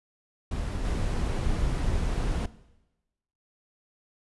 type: noise with level steps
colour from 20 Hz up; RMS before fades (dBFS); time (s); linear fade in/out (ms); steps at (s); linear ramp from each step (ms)
brown; -30 / -27; 0.51-2.46; 5; 0.84; 10
effects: noise-tail reverb RT60 1.0 s tail -18 dB re dry + resampled to 24000 Hz